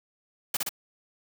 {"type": "noise with echo", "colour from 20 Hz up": "white", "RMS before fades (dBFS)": -27, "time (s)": [0.54, 0.57], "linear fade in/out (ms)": 5, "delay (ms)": 61, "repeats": 2, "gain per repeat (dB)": -2, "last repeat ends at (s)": 0.692, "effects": []}